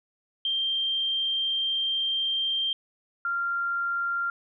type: tone pair in turn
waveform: sine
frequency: 3168 / 1387.7 Hz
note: G7 / F6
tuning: +18 / -11 cents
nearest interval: octave + major second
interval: 1429 cents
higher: first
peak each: -24 / -25 dBFS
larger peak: first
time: 0.45-2.73 / 3.25-4.3 s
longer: first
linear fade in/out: 2 ms
effects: none